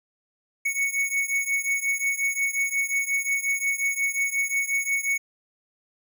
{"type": "beating tone pair", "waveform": "square", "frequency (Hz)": [2217, 2222.6], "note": ["C#7", "C#7"], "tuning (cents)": [0, 4], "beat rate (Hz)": 5.6, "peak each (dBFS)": [-26, -28], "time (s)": [0.65, 5.18], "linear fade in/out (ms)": 10, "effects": []}